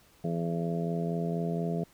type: harmonic tone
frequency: 84.2 Hz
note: E2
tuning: 37 cents sharp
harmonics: 2 / 3 / 4 / 5 / 6 / 7 / 8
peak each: -30 / -39 / -42 / -36 / -44 / -45 / -38 dBFS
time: 0.24-1.84 s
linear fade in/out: 5 ms
effects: pink hiss -61 dBFS RMS until 1.93 s